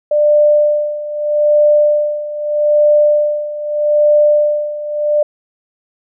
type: tone with tremolo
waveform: sine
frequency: 595 Hz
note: D5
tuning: 22 cents sharp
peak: -6 dBFS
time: 0.11-5.23 s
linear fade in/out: 5 ms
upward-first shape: sine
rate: 0.8 Hz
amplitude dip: 80%
effects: none